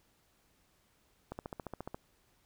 click train, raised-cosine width 1 ms, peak -26 dBFS, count 10, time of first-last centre 1.32-1.945 s, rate 14.4 Hz, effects pink hiss -71 dBFS RMS until 2.45 s

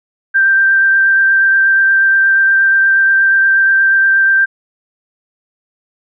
sine tone with vibrato, 1573 Hz, G6, 6 cents sharp, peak -7 dBFS, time 0.34-4.46 s, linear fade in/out 20 ms, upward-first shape sine, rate 8.4 Hz, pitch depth 11 cents each way, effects none

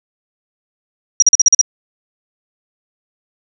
sine tone bursts, 5730 Hz, F8, 44 cents sharp, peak -4 dBFS, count 7, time 1.2-1.613 s, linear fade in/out 2 ms, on 23 ms, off 42 ms, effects none

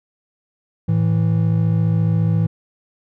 triangle tone pair together, 109.4 / 163.91 Hz, A2 / E3, -9 / -10 cents, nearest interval perfect fifth, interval 699 cents, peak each -15 dBFS, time 0.88-2.47 s, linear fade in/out 10 ms, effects none

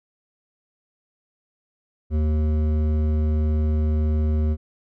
triangle tone with hard clipping, 76.8 Hz, D#2, 22 cents flat, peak -20 dBFS, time 2.1-4.57 s, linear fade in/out 50 ms, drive 15 dB, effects none

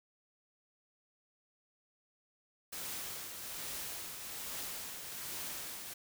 white noise with tremolo, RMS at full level -41 dBFS, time 2.72-5.94 s, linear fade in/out 10 ms, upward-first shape triangle, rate 1.2 Hz, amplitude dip 45%, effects none

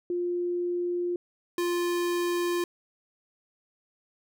sine / square tone pair in turn, 351.9 / 349.3 Hz, F4 / F4, +13 / 0 cents, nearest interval unison, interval 13 cents, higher first, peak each -26 dBFS, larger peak neither, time 0.1-1.16 / 1.58-2.64 s, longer neither, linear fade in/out 2 ms, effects none

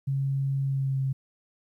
sine tone with pitch glide, 136.8 to 134.14 Hz, C#3 to C3, -23 to +43 cents, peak -24 dBFS, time 0.07-1.13 s, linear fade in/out 10 ms, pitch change -34 cents, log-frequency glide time 0.64-1.02 s, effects 11-bit

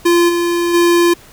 square tone with level steps, 344.9 Hz, F4, 22 cents flat, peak -9 / -14 / -9 dBFS, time 0.05-1.14 s, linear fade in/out 10 ms, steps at 0.28 / 0.73 s, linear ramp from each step 20 ms, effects pink hiss -42 dBFS RMS until 1.32 s

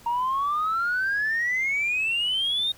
sine exponential sweep, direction up, 930 to 3722 Hz, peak -21 dBFS, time 0.06-2.72 s, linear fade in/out 5 ms, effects tanh soft clip ceiling -19 dBFS + pink hiss -51 dBFS RMS until 2.77 s

